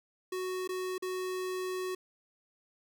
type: tone with dropouts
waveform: square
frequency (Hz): 370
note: F#4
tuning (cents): 0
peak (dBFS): -34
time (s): 0.32-1.95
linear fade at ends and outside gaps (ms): 5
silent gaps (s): 0.676-0.69 / 0.981-1.023
effects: 12-bit